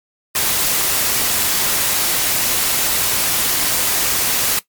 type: noise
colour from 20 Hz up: white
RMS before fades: -17 dBFS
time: 0.35-4.59 s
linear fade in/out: 2 ms
effects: noise-tail reverb RT60 0.1 s tail -17 dB re dry + MP3 96 kbps